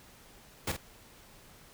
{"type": "noise with echo", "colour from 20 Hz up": "pink", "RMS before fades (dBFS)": -32, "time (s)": [0.67, 0.72], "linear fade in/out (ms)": 5, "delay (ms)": 47, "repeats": 1, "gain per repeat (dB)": -8, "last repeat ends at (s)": 0.767, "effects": ["pink hiss -56 dBFS RMS until 1.73 s"]}